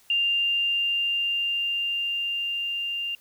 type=tone with level ramp; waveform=sine; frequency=2794 Hz; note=F7; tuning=in tune; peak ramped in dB=-20 to -27 dBFS; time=0.1-3.15 s; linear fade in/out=2 ms; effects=white hiss -58 dBFS RMS until 3.2 s

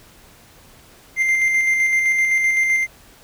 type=tone with tremolo; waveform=triangle; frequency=2093 Hz; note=C7; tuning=in tune; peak=-12 dBFS; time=1.16-2.87 s; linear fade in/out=50 ms; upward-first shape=square; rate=7.8 Hz; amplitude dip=30%; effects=pink hiss -48 dBFS RMS until 3.23 s

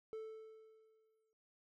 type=tone with exponential decay; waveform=triangle; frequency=440 Hz; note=A4; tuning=in tune; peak=-40 dBFS; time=0.13-1.33 s; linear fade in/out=0 ms; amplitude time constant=260 ms; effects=none

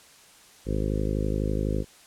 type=harmonic tone; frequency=52 Hz; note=G#1; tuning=3 cents sharp; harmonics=1 / 2 / 3 / 4 / 5 / 6 / 7 / 8 / 9 / 10; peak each=-28 / -31 / -33 / -34 / -35 / -36 / -36 / -37 / -38 / -38 dBFS; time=0.65-1.85 s; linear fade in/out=50 ms; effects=white hiss -53 dBFS RMS until 2.06 s + low-pass 10000 Hz 12 dB/octave

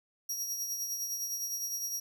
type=tone with tremolo; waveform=sawtooth; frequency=5680 Hz; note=F8; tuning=28 cents sharp; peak=-29 dBFS; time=0.29-2 s; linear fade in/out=5 ms; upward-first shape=triangle; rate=9.8 Hz; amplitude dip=50%; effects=none

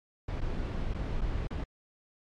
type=noise with dropouts; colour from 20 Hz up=brown; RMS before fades=-32 dBFS; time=0.28-1.64 s; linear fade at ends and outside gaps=5 ms; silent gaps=0.406-0.414 / 0.938-0.945 / 1.21-1.215 / 1.473-1.505 s; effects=low-pass 4000 Hz 12 dB/octave + MP3 96 kbps

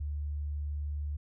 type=tone; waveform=sine; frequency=73.42 Hz; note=D2; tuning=in tune; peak=-32 dBFS; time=0-1.17 s; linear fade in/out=10 ms; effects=none

